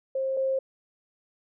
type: tone pair in turn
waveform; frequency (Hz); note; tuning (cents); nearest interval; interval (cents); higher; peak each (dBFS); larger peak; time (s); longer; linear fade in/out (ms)
sine; 532 / 532; C5 / C5; +29 / +29; unison; 0; neither; -25 / -23; second; 0.15-0.37 / 0.37-0.59; neither; 5
effects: none